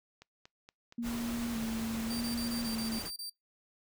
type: click train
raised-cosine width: 0.2 ms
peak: -34 dBFS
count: 6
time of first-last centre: 0.22-1.394 s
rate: 4.26 Hz
type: tone with vibrato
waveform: sine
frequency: 230.4 Hz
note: A#3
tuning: 20 cents flat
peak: -33 dBFS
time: 0.98-2.99 s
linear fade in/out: 5 ms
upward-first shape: square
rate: 0.89 Hz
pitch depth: 36 cents each way
type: noise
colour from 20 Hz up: pink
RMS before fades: -42 dBFS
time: 1.02-3.11 s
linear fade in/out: 50 ms
type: tone bursts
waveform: sawtooth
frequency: 4672 Hz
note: D8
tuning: 10 cents flat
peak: -36 dBFS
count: 9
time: 2.1-3.298 s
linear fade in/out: 5 ms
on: 110 ms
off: 26 ms
effects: noise-tail reverb RT60 0.2 s tail -26 dB re dry